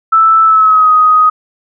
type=tone with pitch glide; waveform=sine; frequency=1318.5 to 1252.4 Hz; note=E6 to D#6; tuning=0 to +11 cents; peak=-4 dBFS; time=0.12-1.3 s; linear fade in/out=10 ms; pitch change=-89 cents; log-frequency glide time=0.44-0.91 s; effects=none